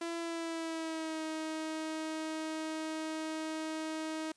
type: tone with pitch glide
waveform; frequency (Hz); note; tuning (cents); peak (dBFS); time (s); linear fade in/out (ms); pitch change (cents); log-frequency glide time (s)
sawtooth; 336.2 to 315.5; E4 to D#4; +34 to +24; -32; 0.01-4.32; 5; -110; 0.19-1.23
effects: white hiss -70 dBFS RMS until 4.36 s + resampled to 22050 Hz